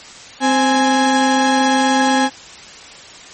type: tone pair together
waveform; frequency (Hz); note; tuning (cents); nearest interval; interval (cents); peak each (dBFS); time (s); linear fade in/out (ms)
35% pulse; 261.6 / 830.5; C4 / G#5; 0 / 0; octave + minor sixth; 2000; -13; 0.4-2.3; 50
effects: white hiss -37 dBFS RMS until 3.33 s + MP3 32 kbps